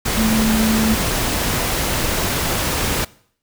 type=tone in noise; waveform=sine; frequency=220 Hz; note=A3; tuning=in tune; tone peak=-16 dBFS; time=0.17-0.95 s; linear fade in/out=10 ms; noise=pink; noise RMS=-20 dBFS; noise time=0.05-3.05 s; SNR=+1 dB; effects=noise-tail reverb RT60 0.6 s tail -22 dB re dry